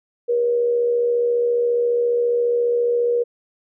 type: tone with amplitude modulation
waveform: sine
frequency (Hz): 478.1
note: A#4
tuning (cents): +44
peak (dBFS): -14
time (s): 0.28-3.24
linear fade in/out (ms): 20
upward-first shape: sine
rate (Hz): 74.6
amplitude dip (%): 40
effects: none